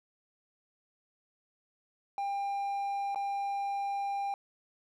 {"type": "tone with dropouts", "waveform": "triangle", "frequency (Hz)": 798, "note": "G5", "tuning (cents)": 31, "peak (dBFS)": -29, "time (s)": [2.18, 4.34], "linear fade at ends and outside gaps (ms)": 1, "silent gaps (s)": [3.147, 3.158], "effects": []}